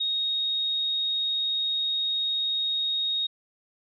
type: tone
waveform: sine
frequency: 3741 Hz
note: A#7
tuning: 5 cents sharp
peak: -24 dBFS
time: 0-3.27 s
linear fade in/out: 10 ms
effects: none